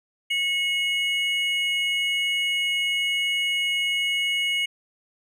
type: tone pair together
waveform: triangle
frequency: 2195 / 2897 Hz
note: C#7 / F#7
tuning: -18 / -37 cents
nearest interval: perfect fourth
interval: 481 cents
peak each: -23 dBFS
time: 0.3-4.66 s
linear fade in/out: 10 ms
effects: none